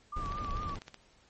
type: tone with vibrato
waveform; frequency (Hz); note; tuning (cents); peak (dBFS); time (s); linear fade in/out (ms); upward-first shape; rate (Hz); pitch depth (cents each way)
sine; 1174.7; D6; 0; -36; 0.12-0.75; 10; triangle; 4.5; 67
type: noise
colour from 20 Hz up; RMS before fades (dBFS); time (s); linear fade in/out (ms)
brown; -38; 0.16-0.79; 5
type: click train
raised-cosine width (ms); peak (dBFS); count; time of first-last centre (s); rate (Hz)
0.2; -28; 12; 0.26-0.943; 16.1
effects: pink hiss -64 dBFS RMS until 1.29 s + MP3 32 kbps